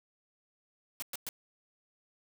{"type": "noise bursts", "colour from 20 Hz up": "white", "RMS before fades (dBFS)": -38, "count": 3, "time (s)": [1, 1.289], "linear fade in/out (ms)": 0, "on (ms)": 23, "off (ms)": 110, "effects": []}